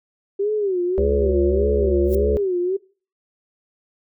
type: tone with vibrato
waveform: sine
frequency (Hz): 388.1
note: G4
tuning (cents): -17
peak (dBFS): -18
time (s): 0.39-2.77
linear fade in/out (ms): 10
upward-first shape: sine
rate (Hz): 1.7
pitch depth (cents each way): 170
type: harmonic tone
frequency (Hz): 70.6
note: C#2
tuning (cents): +32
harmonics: 1 / 3 / 5 / 7 / 8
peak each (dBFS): -21 / -28 / -28 / -26 / -26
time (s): 0.98-2.37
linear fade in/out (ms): 0
type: noise with exponential growth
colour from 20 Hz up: violet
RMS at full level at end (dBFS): -32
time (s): 2.03-2.15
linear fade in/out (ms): 1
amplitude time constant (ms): 25
effects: noise-tail reverb RT60 0.4 s tail -23 dB re dry

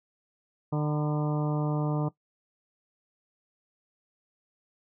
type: harmonic tone with a mistuned harmonic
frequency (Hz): 150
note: D3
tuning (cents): +37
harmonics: 1 / 2 / 3 / 4 / 5 / 6 / 7 / 8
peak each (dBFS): -26 / -32 / -36 / -38 / -40 / -42 / -43 / -44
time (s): 0.72-2.09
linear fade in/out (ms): 10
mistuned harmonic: 7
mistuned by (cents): -67
effects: noise-tail reverb RT60 0.1 s tail -18 dB re dry

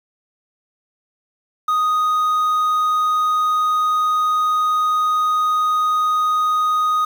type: tone with quantisation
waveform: triangle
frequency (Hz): 1244.5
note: D#6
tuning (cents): 0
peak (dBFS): -13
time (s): 1.68-7.05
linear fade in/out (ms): 5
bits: 7
effects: none

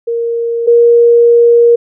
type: tone pair in turn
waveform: sine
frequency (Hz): 466.2 / 471.3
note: A#4 / A#4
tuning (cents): 0 / +19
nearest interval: unison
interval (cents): 19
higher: second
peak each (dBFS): -12 / -3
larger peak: second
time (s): 0.07-0.67 / 0.67-1.76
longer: second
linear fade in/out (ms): 10
effects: none

